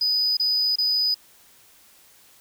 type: tone bursts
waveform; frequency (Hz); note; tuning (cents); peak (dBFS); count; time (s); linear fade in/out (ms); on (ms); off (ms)
triangle; 4978; D#8; 0; -17; 3; 0.01-1.144; 5; 360; 27
effects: tanh soft clip ceiling -14 dBFS + white hiss -54 dBFS RMS until 2.4 s